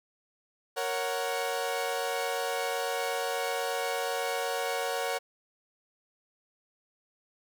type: chord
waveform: sawtooth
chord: F# major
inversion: first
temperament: equal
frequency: 466.2 / 554.4 / 740 Hz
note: A#4 / C#5 / F#5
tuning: 0 / 0 / 0 cents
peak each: -30 dBFS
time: 0.76-5.19 s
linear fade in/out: 20 ms
effects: none